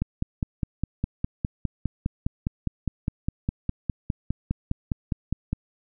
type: click train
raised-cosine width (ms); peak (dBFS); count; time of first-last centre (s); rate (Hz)
5; -12; 28; 0.02-5.53; 4.9
effects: none